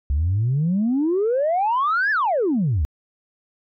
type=exponential two-way sweep; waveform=sine; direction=up then down; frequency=66.3 to 1770 to 66.3 Hz; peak=-16 dBFS; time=0.1-2.85 s; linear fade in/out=0 ms; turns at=2.11 s; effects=tanh soft clip ceiling -14 dBFS